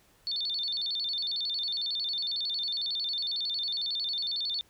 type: tone with vibrato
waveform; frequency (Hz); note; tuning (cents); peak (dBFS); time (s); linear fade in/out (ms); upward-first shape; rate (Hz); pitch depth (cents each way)
sine; 3983; B7; +14; -29; 0.27-4.61; 0; square; 11; 180
effects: pink hiss -63 dBFS RMS until 4.69 s